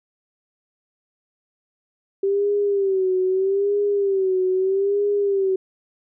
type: tone with vibrato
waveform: sine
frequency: 389.4 Hz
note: G4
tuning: 12 cents flat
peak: -17 dBFS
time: 2.23-5.56 s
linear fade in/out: 5 ms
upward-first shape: sine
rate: 0.79 Hz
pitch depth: 85 cents each way
effects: none